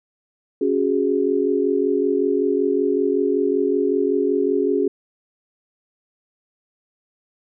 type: chord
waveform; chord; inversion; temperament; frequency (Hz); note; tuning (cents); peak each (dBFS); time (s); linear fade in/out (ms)
sine; C# suspended fourth; none; equal; 277.2 / 370 / 415.3; C#4 / F#4 / G#4; 0 / 0 / 0; -22 / -21 / -20; 0.61-4.88; 5
effects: none